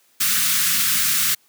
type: band-stop noise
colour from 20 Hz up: white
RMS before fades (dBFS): -19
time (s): 0.2-1.35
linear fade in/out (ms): 10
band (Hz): 230 to 1200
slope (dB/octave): 48
effects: white hiss -59 dBFS RMS until 1.48 s + high-pass 150 Hz 12 dB/octave